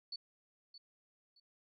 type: tone with echo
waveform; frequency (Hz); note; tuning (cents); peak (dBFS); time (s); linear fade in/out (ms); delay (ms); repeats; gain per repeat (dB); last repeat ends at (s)
sine; 4458; C#8; +9; -40; 0.12-0.16; 5; 620; 2; -12; 1.4
effects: none